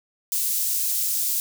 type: high-pass noise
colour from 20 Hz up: white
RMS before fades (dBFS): -24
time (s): 0.32-1.4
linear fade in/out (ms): 0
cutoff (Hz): 6400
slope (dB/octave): 12
effects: none